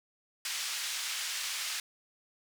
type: band-pass noise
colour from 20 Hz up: white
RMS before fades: -36 dBFS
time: 0.45-1.8 s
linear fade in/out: 2 ms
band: 1600 to 6400 Hz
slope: 12 dB/octave
effects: none